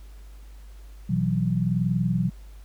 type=chord; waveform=sine; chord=B suspended fourth; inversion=none; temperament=just; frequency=123.47 / 164.63 / 185.21 Hz; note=B2 / E3 / F#3; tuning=0 / -2 / +2 cents; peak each=-26 / -25 / -25 dBFS; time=1.09-2.3 s; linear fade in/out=10 ms; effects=added 50 Hz sine -41 dBFS peak until 2.64 s + pink hiss -58 dBFS RMS until 2.64 s